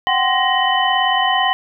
sine tone cluster, 739 / 777 / 1042 / 1879 / 3010 Hz, F#5 / G5 / C6 / A#6 / F#7, -2 / -16 / -7 / +13 / +29 cents, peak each -20 dBFS, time 0.07-1.53 s, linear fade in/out 0 ms, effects none

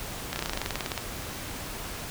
slowing click train, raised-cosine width 0.2 ms, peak -12 dBFS, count 16, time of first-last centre 0.33-0.977 s, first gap 30 ms, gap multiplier 1.05, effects pink hiss -37 dBFS RMS until 2.1 s

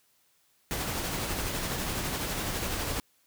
pink noise with tremolo, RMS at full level -31 dBFS, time 0.71-3 s, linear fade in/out 0 ms, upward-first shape sine, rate 12 Hz, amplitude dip 30%, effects white hiss -68 dBFS RMS until 3.26 s

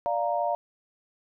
sine chord, Bb major, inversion first, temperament equal, 587.3 / 698.5 / 932.3 Hz, D5 / F5 / Bb5, 0 / 0 / 0 cents, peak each -29 / -27 / -30 dBFS, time 0.06-0.55 s, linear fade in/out 0 ms, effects none

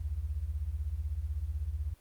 sine beating tone pair, 63.1 / 79.1 Hz, B1 / D#2, +38 / +29 cents, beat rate 16 Hz, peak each -36 / -34 dBFS, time 0-1.94 s, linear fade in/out 10 ms, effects pink hiss -64 dBFS RMS until 2 s + Opus 32 kbps

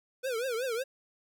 square tone with vibrato, 487.8 Hz, B4, 21 cents flat, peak -31 dBFS, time 0.23-0.84 s, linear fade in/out 20 ms, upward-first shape triangle, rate 5.4 Hz, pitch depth 200 cents each way, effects none

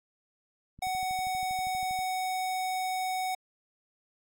click train, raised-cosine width 5 ms, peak -37 dBFS, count 16, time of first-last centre 0.79-1.99 s, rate 12.5 Hz
square tone, 746 Hz, F#5, 14 cents sharp, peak -30 dBFS, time 0.82-3.35 s, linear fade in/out 5 ms
effects AAC 64 kbps

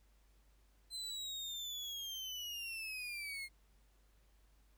35% pulse linear sweep, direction down, 4092 to 2123 Hz, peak -40 dBFS, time 0.9-3.49 s, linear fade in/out 50 ms, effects added 50 Hz sine -66 dBFS peak until 4.77 s + pink hiss -75 dBFS RMS until 4.77 s

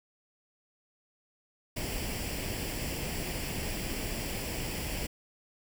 pink noise with comb filter, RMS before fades -35 dBFS, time 1.76-5.07 s, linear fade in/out 10 ms, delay 0.39 ms, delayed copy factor +0.6, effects none

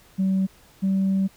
sine tone pair in turn, 190.8 / 192.68 Hz, G3 / G3, -47 / -30 cents, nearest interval unison, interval 17 cents, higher second, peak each -17 dBFS, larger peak neither, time 0.18-0.47 / 0.82-1.28 s, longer second, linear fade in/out 20 ms, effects tanh soft clip ceiling -16 dBFS + pink hiss -54 dBFS RMS until 1.36 s

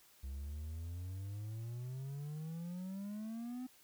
triangle exponential sweep, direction up, 65.5 to 257.8 Hz, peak -39 dBFS, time 0.23-3.67 s, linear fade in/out 10 ms, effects white hiss -65 dBFS RMS until 3.83 s

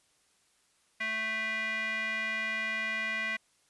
square tone with band-pass filter, 220 Hz, A3, in tune, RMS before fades -33 dBFS, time 1-3.37 s, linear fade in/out 10 ms, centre 2100 Hz, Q 6.1, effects white hiss -69 dBFS RMS until 3.69 s + resampled to 24000 Hz

